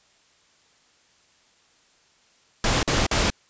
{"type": "noise bursts", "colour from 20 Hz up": "pink", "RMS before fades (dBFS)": -21, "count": 3, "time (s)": [2.64, 3.302], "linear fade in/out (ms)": 2, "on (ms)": 190, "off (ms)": 46, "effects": ["white hiss -60 dBFS RMS until 3.49 s", "resampled to 16000 Hz"]}